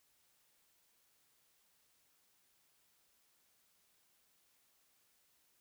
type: silence
effects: white hiss -74 dBFS RMS until 5.6 s